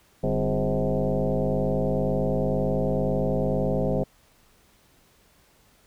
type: tone with frequency modulation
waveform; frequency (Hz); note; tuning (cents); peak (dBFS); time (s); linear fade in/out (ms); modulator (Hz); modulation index
sine; 191; G3; -45; -21; 0.23-4.04; 10; 111; 4.1
effects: pink hiss -60 dBFS RMS until 5.86 s